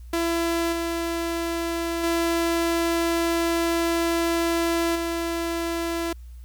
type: tone with level steps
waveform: sawtooth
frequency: 335.9 Hz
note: E4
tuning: 33 cents sharp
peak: -18 / -21 / -17 / -21 dBFS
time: 0.13-6.13 s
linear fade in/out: 5 ms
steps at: 0.72 / 2.03 / 4.95 s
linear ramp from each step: 10 ms
effects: added 60 Hz sine -38 dBFS peak until 6.44 s + white hiss -62 dBFS RMS until 6.44 s